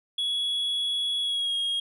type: tone with pitch glide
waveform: sine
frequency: 3364 to 3268 Hz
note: G#7 to G#7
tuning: +22 to -29 cents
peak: -22 dBFS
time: 0.18-1.8 s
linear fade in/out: 5 ms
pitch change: -51 cents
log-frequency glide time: 1.21-1.55 s
effects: tanh soft clip ceiling -24 dBFS

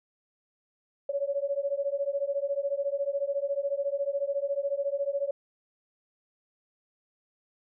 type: beating tone pair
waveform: sine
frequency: 554.4 / 568.4 Hz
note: C#5 / C#5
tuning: 0 / +43 cents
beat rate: 14 Hz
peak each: -30 dBFS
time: 1.09-5.31 s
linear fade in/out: 5 ms
effects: none

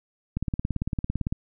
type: click train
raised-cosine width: 5 ms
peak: -14 dBFS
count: 18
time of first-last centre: 0.37-1.325 s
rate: 17.8 Hz
effects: none

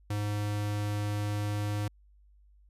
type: tone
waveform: square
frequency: 103.83 Hz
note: G#2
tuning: in tune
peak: -30 dBFS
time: 0.1-1.88 s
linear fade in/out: 5 ms
effects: added 50 Hz sine -57 dBFS peak until 2.69 s + resampled to 32000 Hz

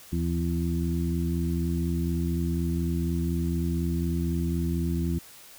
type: harmonic tone with a mistuned harmonic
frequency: 84.1 Hz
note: E2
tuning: 35 cents sharp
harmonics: 1 / 2 / 3 / 4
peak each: -28 / -28 / -33 / -34 dBFS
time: 0.12-5.19 s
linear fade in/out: 10 ms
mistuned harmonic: 1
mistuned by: -120 cents
effects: white hiss -49 dBFS RMS until 5.58 s

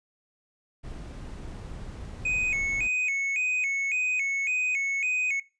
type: noise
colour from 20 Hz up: brown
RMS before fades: -39 dBFS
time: 0.83-2.88 s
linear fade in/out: 20 ms
type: tone with vibrato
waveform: triangle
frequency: 2347 Hz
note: D7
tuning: 2 cents flat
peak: -23 dBFS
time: 2.25-5.4 s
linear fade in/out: 5 ms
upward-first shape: square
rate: 1.8 Hz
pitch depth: 110 cents each way
effects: noise-tail reverb RT60 0.3 s tail -20 dB re dry + resampled to 22050 Hz

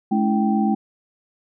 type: tone cluster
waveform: sine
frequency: 213.4 / 281.4 / 329.1 / 780 Hz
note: G#3 / C#4 / E4 / G5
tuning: +47 / +26 / -3 / -9 cents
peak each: -18 / -26 / -25 / -24 dBFS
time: 0.11-0.75 s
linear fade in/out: 10 ms
effects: none

